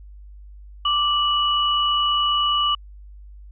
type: tone pair together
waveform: sine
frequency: 1174.7 / 2940 Hz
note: D6 / F#7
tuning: 0 / -12 cents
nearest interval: octave + major third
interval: 1588 cents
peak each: -20 dBFS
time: 0.85-2.75 s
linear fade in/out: 5 ms
effects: added 50 Hz sine -39 dBFS peak until 3.51 s